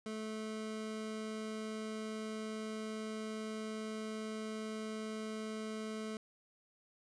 25% pulse tone, 217.6 Hz, A3, 19 cents flat, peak -36 dBFS, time 0.06-6.17 s, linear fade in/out 2 ms, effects resampled to 22050 Hz

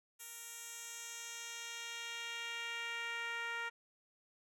10% pulse tone with band-pass filter sweep, 466.2 Hz, A#4, in tune, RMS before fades -44 dBFS, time 0.19-3.7 s, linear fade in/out 20 ms, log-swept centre 11000 to 1600 Hz, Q 1.2, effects none

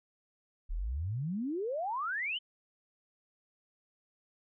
sine exponential sweep, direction up, 34.65 to 3136 Hz, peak -32 dBFS, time 0.69-2.39 s, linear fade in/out 20 ms, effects none

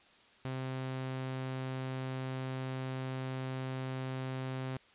sawtooth tone, 130.81 Hz, C3, in tune, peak -32 dBFS, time 0.45-4.77 s, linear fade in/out 0 ms, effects white hiss -62 dBFS RMS until 4.94 s + resampled to 8000 Hz

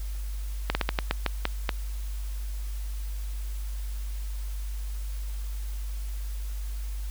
slowing click train, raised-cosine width 0.3 ms, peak -8 dBFS, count 9, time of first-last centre 0.7-1.692 s, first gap 50 ms, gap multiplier 1.25, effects added 50 Hz sine -30 dBFS peak until 7.1 s + white hiss -49 dBFS RMS until 7.1 s

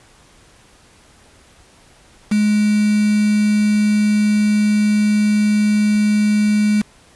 sine tone with quantisation, 210 Hz, G#3, 19 cents sharp, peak -12 dBFS, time 2.31-6.82 s, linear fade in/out 10 ms, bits 4, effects pink hiss -49 dBFS RMS until 7.15 s + resampled to 24000 Hz

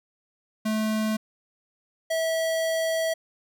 square tone pair in turn, 217 / 650.3 Hz, A3 / E5, -24 / -24 cents, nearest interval octave + perfect fifth, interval 1900 cents, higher second, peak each -24 dBFS, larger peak neither, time 0.65-1.17 / 2.1-3.14 s, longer second, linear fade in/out 10 ms, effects none

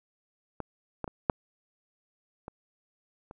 clicks, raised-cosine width 1 ms, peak -20 / -18 / -24 / -8 / -25 / -30 dBFS, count 6, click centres 0.603 / 1.043 / 1.078 / 1.298 / 2.481 / 3.311 s, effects none

